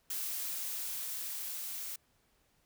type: noise with level ramp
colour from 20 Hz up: blue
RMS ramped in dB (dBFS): -37 to -41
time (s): 0.1-1.96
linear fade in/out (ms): 5
effects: pink hiss -72 dBFS RMS until 2.65 s